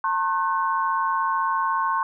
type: tone cluster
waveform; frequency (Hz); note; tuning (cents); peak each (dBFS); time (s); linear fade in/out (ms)
sine; 904 / 1078 / 1507; A5 / C#6 / F#6; +47 / -49 / +31; -26 / -22 / -30; 0.04-2.03; 2
effects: none